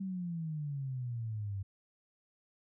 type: exponential sweep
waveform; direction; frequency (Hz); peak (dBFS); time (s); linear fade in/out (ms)
sine; down; 195.5 to 95.8; -35; 0-1.63; 10
effects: none